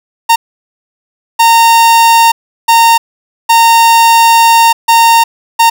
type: tone bursts at uneven times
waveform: 45% pulse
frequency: 920 Hz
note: A#5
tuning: 23 cents flat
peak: -3 dBFS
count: 6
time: 0.29-0.36 / 1.39-2.32 / 2.68-2.98 / 3.49-4.73 / 4.88-5.24 / 5.59-5.7 s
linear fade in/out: 10 ms
effects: none